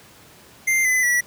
square tone with pitch steps, 2093 / 2018 / 1946.1 Hz, C7 / B6 / B6, 0 / +37 / -26 cents, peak -17 dBFS, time 0.67-1.21 s, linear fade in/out 10 ms, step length 180 ms, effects pink hiss -48 dBFS RMS until 1.26 s + high-pass 80 Hz 12 dB/octave

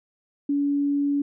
sine tone, 284.7 Hz, C#4, 46 cents sharp, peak -20 dBFS, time 0.49-1.22 s, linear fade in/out 5 ms, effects none

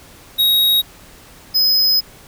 square tone pair in turn, 3789 / 5061 Hz, A#7 / D#8, +27 / +29 cents, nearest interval perfect fourth, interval 502 cents, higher second, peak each -12 dBFS, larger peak neither, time 0.38-0.82 / 1.54-2.01 s, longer second, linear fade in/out 20 ms, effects pink hiss -43 dBFS RMS until 2.27 s

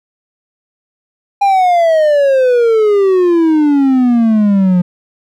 triangle exponential sweep, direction down, 812 to 175.7 Hz, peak -5 dBFS, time 1.41-4.82 s, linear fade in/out 10 ms, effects none

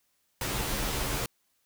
pink noise with comb filter, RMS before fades -31 dBFS, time 0.41-1.26 s, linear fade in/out 2 ms, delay 12 ms, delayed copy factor -0.85, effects white hiss -73 dBFS RMS until 1.65 s

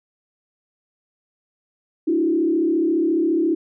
sine tone with frequency modulation, 329.6 Hz, E4, in tune, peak -16 dBFS, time 2.07-3.55 s, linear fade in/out 10 ms, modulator 34.5 Hz, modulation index 1, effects none

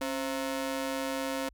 sawtooth ring-modulated tone, 400 Hz, G4, 35 cents sharp, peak -24 dBFS, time 0.01-1.49 s, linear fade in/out 5 ms, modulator 128 Hz, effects added 50 Hz sine -57 dBFS peak until 1.53 s

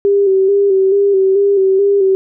sine tone with vibrato, 392 Hz, G4, in tune, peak -8 dBFS, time 0.05-2.15 s, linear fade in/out 0 ms, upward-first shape square, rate 2.3 Hz, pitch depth 39 cents each way, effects none

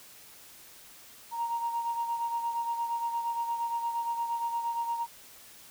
sine beating tone pair, 932.3 / 940.9 Hz, A#5 / A#5, 0 / +16 cents, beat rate 8.6 Hz, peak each -29 / -37 dBFS, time 1.31-5.07 s, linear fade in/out 50 ms, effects tanh soft clip ceiling -23 dBFS + white hiss -52 dBFS RMS until 5.7 s

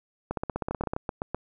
two click trains, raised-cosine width 1 ms, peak -15 / -15 dBFS, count 6 / 11, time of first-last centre 0.71-1.346 / 0.31-0.935 s, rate 7.86 / 16 Hz, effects none

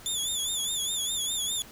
20% pulse tone with vibrato, 3485 Hz, A7, 17 cents flat, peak -22 dBFS, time 0.06-1.62 s, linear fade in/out 0 ms, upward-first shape sine, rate 4.9 Hz, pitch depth 86 cents each way, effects pink hiss -49 dBFS RMS until 1.71 s

